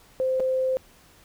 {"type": "tone with dropouts", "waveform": "sine", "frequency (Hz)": 520, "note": "C5", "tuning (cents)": -11, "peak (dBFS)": -21, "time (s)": [0.2, 0.77], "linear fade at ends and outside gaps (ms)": 0, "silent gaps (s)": [0.398, 0.403], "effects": ["pink hiss -55 dBFS RMS until 1.24 s"]}